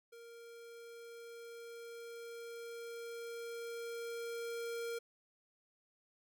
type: tone with level ramp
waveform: square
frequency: 466.2 Hz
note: A#4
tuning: in tune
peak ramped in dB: -53 to -39 dBFS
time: 0.12-4.99 s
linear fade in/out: 10 ms
effects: none